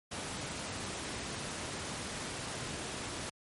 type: noise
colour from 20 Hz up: pink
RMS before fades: -39 dBFS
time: 0.11-3.3 s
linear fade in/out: 10 ms
effects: high-pass 80 Hz 12 dB/octave + MP3 48 kbps